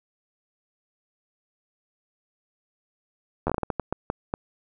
slowing click train, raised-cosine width 1 ms, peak -11 dBFS, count 12, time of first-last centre 3.47-4.339 s, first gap 11 ms, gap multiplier 1.36, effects none

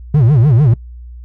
triangle tone with vibrato, 130.81 Hz, C3, in tune, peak -4 dBFS, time 0.14-0.74 s, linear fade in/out 5 ms, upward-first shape sine, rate 6.7 Hz, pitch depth 290 cents each way, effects noise-tail reverb RT60 0.1 s tail -23 dB re dry + added 60 Hz sine -29 dBFS peak until 1.24 s

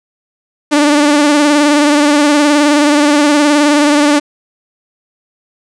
sawtooth tone with vibrato, 293.7 Hz, D4, in tune, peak -3 dBFS, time 0.71-4.2 s, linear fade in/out 20 ms, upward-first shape sine, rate 19 Hz, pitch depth 47 cents each way, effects resampled to 22050 Hz + 7-bit

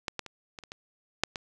clicks, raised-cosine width 0.2 ms, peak -13 / -15 / -24 / -24 / -29 / -23 / -6 / -17 dBFS, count 8, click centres 0.082 / 0.193 / 0.263 / 0.588 / 0.637 / 0.719 / 1.236 / 1.358 s, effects none

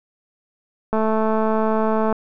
click train, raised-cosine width 1 ms, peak -8 dBFS, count 263, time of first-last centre 0.93-2.126 s, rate 219 Hz, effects none

